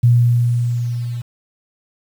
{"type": "tone with level ramp", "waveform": "sine", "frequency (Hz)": 120, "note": "B2", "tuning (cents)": -49, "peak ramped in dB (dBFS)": [-7, -22], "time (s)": [0.03, 1.22], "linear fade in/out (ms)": 10, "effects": ["7-bit"]}